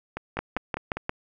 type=two click trains; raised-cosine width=0.5 ms; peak=-11 / -16 dBFS; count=5 / 5; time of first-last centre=0.39-1.094 / 0.17-0.97 s; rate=5.68 / 5 Hz; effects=none